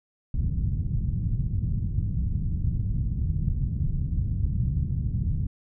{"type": "low-pass noise", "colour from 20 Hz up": "white", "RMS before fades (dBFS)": -26, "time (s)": [0.34, 5.47], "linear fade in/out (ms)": 5, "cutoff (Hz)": 140, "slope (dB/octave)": 24, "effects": []}